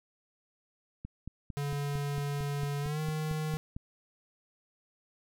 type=click train; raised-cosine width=5 ms; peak=-27 dBFS; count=13; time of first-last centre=1.05-3.765 s; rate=4.42 Hz
type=tone with pitch glide; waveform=square; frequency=143.1 to 155.15 Hz; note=D3 to D#3; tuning=-45 to -5 cents; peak=-32 dBFS; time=1.57-3.57 s; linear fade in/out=0 ms; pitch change=+140 cents; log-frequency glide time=2.81-3 s
effects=none